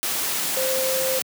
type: tone in noise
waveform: sine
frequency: 523.3 Hz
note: C5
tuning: in tune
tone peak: -23 dBFS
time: 0.57-1.19 s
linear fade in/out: 0 ms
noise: white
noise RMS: -25 dBFS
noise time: 0.03-1.22 s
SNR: -1 dB
effects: high-pass 150 Hz 12 dB/octave